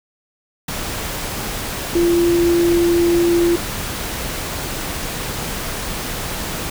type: tone in noise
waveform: sine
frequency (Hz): 343.3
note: F4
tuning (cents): -30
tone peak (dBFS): -12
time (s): 1.95-3.56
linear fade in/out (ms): 5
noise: pink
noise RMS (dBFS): -25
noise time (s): 0.68-6.7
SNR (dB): +10
effects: none